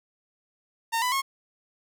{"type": "tone with pitch steps", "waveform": "sawtooth", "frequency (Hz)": [914, 996.7, 1086.9], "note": ["A#5", "B5", "C#6"], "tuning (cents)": [-34, 16, -34], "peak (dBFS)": -20, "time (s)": [0.92, 1.22], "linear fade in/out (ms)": 20, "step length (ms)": 100, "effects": []}